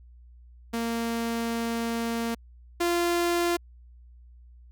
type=tone pair in turn; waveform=sawtooth; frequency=231.2 / 345.7 Hz; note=A#3 / F4; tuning=-14 / -18 cents; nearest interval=perfect fifth; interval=696 cents; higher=second; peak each=-23 / -19 dBFS; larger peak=second; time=0.73-2.35 / 2.8-3.57 s; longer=first; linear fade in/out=10 ms; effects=added 60 Hz sine -48 dBFS peak until 4.71 s